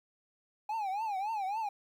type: tone with vibrato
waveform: triangle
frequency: 824 Hz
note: G#5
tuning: 14 cents flat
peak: -30 dBFS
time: 0.69-1.69 s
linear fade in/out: 5 ms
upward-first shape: triangle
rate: 3.6 Hz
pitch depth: 190 cents each way
effects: 11-bit